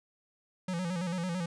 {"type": "tone with vibrato", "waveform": "square", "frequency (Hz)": 176.9, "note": "F3", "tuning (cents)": 23, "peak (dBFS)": -32, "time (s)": [0.68, 1.46], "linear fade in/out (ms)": 5, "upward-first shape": "square", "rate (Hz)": 9, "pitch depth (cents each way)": 78, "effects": ["resampled to 22050 Hz"]}